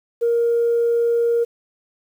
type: tone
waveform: sine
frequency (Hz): 468.8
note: A#4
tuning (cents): +10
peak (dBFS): -14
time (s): 0.21-1.45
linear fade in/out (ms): 20
effects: tanh soft clip ceiling -11 dBFS + 8-bit